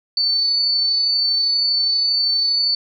sine tone with amplitude modulation, 4501 Hz, C#8, 26 cents sharp, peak -14 dBFS, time 0.17-2.75 s, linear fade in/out 2 ms, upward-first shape sine, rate 32.5 Hz, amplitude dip 25%, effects none

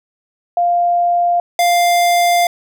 sine / square tone pair in turn, 698.5 / 698.5 Hz, F5 / F5, 0 / 0 cents, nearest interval unison, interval 0 cents, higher neither, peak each -11 dBFS, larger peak neither, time 0.57-1.4 / 1.59-2.47 s, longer second, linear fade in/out 2 ms, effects none

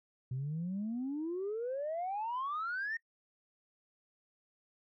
sine exponential sweep, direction up, 124 to 1864.7 Hz, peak -33 dBFS, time 0.31-2.97 s, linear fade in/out 5 ms, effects noise-tail reverb RT60 0.1 s tail -22 dB re dry + tanh soft clip ceiling -31 dBFS

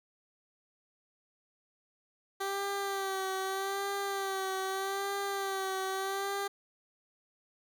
15% pulse tone with vibrato, 389.5 Hz, G4, 11 cents flat, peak -26 dBFS, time 2.4-6.48 s, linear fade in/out 10 ms, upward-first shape sine, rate 0.81 Hz, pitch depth 40 cents each way, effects none

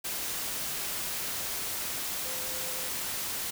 sine tone in noise, 515 Hz, C5, 28 cents flat, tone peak -45 dBFS, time 2.24-2.89 s, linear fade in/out 10 ms, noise white, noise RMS -34 dBFS, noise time 0.04-3.51 s, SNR -14 dB, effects none

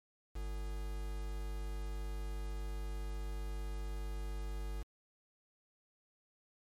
triangle tone with quantisation, 50 Hz, G1, 35 cents sharp, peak -36 dBFS, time 0.35-4.83 s, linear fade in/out 10 ms, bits 8, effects MP3 64 kbps

